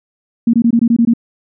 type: tone bursts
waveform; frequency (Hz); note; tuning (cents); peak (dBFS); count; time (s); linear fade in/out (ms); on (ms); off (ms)
sine; 233.1; A#3; 0; -7; 8; 0.47-1.137; 5; 65; 21
effects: none